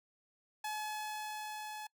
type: tone with level ramp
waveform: sawtooth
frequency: 853 Hz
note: G#5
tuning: 46 cents sharp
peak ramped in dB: -33 to -39 dBFS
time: 0.64-1.87 s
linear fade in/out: 5 ms
effects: noise-tail reverb RT60 0.1 s tail -25 dB re dry